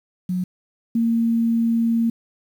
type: tone pair in turn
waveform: sine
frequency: 182 / 229.9 Hz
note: F#3 / A#3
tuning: -28 / -24 cents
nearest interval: major third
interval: 404 cents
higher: second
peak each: -20 / -16 dBFS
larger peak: second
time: 0.29-0.44 / 0.95-2.1 s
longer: second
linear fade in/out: 5 ms
effects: 8-bit